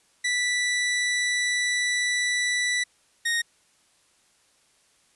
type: tone pair in turn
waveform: sawtooth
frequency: 1969 / 1862.3 Hz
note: B6 / A#6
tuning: -6 / -2 cents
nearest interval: minor second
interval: 96 cents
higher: first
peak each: -19 dBFS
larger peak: neither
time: 0.24-2.84 / 3.25-3.42 s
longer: first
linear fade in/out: 10 ms
effects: white hiss -63 dBFS RMS until 5.15 s + resampled to 24000 Hz